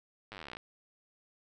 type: slowing click train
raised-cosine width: 0.3 ms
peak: -28 dBFS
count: 20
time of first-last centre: 0.32-0.569 s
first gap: 9 ms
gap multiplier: 1.04
effects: none